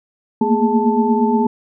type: tone cluster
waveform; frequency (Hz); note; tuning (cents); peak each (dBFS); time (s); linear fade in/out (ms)
sine; 221.2 / 229.5 / 238.2 / 415.4 / 881; A3 / A#3 / A#3 / G#4 / A5; +9 / -27 / +38 / 0 / +2; -19; 0.41-1.47; 5
effects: none